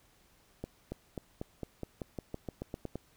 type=accelerating click train; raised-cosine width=2 ms; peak=-24 dBFS; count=14; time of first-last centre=0.64-2.956 s; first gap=280 ms; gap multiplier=0.92; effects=pink hiss -66 dBFS RMS until 3.16 s